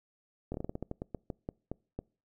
slowing click train, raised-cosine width 2 ms, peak -23 dBFS, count 15, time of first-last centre 0.52-1.99 s, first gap 23 ms, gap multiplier 1.21, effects noise-tail reverb RT60 0.4 s tail -26 dB re dry

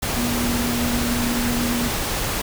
sine tone in noise, 240.1 Hz, B3, 49 cents flat, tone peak -22 dBFS, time 0.16-1.89 s, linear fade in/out 10 ms, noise pink, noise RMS -24 dBFS, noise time 0.02-2.42 s, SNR -1 dB, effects none

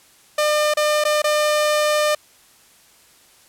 sawtooth tone with dropouts, 602 Hz, D5, 43 cents sharp, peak -12 dBFS, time 0.38-2.15 s, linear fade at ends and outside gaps 5 ms, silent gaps 0.739-0.77 / 1.04-1.05 / 1.22-1.241 s, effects white hiss -52 dBFS RMS until 3.48 s + low-pass 12000 Hz 12 dB/octave

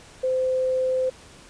sine tone, 516 Hz, C5, 24 cents flat, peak -20 dBFS, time 0.23-1.1 s, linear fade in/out 10 ms, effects pink hiss -48 dBFS RMS until 1.49 s + resampled to 22050 Hz

